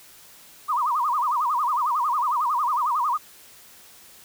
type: tone with vibrato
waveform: sine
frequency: 1086 Hz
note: C#6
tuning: 36 cents flat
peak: -20 dBFS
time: 0.68-3.18 s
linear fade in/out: 20 ms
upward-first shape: sine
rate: 11 Hz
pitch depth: 250 cents each way
effects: white hiss -49 dBFS RMS until 4.24 s